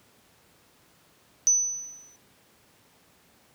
sine tone with exponential decay, 6000 Hz, F#8, 23 cents sharp, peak -15 dBFS, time 1.47-2.16 s, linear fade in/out 0 ms, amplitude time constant 150 ms, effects pink hiss -60 dBFS RMS until 3.54 s + high-pass 100 Hz 12 dB/octave

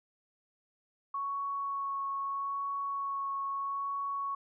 sine tone with vibrato, 1109 Hz, C#6, in tune, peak -32 dBFS, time 1.14-4.35 s, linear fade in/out 5 ms, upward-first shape sine, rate 0.78 Hz, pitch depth 10 cents each way, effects none

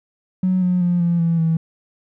triangle tone with pitch steps, 185 / 180.36 / 175.83 / 171.42 / 167.12 / 162.92 Hz, F#3 / F#3 / F3 / F3 / E3 / E3, 0 / -44 / +12 / -32 / +24 / -20 cents, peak -11 dBFS, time 0.43-1.57 s, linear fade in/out 5 ms, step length 190 ms, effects tanh soft clip ceiling -12 dBFS

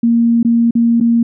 sine tone with dropouts, 233.1 Hz, A#3, in tune, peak -8 dBFS, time 0.03-1.23 s, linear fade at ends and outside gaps 5 ms, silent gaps 0.43-0.448 / 0.709-0.752 / 1.002-1.009 s, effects none

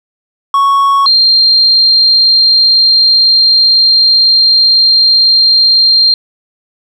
triangle / sine tone pair in turn, 1108.7 / 4186 Hz, C#6 / C8, 0 / 0 cents, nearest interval octave + major seventh, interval 2300 cents, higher second, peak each -4 dBFS, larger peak neither, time 0.54-1.06 / 1.06-6.14 s, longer second, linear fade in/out 2 ms, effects none

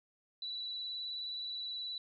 sine tone with vibrato, 3951 Hz, B7, in tune, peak -38 dBFS, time 0.42-1.98 s, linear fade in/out 2 ms, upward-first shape square, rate 19 Hz, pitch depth 14 cents each way, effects none

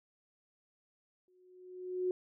sine tone with exponential growth, 365.6 Hz, F#4, 21 cents flat, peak -28 dBFS, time 1.28-2.11 s, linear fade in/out 1 ms, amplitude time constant 180 ms, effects none

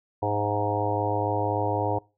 harmonic tone with a mistuned harmonic, 103.83 Hz, G#2, in tune, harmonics 1 / 3 / 4 / 5 / 6 / 7 / 8 / 9, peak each -30 / -33 / -32 / -31 / -35 / -30 / -33 / -31 dBFS, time 0.22-1.99 s, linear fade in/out 10 ms, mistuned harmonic 6, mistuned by +47 cents, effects noise-tail reverb RT60 0.3 s tail -23 dB re dry

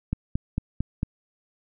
click train, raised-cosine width 5 ms, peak -12 dBFS, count 5, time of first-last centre 0.13-1.031 s, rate 4.44 Hz, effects none

